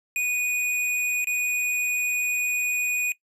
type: tone with dropouts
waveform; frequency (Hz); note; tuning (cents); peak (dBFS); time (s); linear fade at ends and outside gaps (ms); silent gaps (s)
square; 2473; D#7; -11; -23; 0.16-3.12; 1; 1.244-1.271
effects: noise-tail reverb RT60 0.1 s tail -20 dB re dry + resampled to 32000 Hz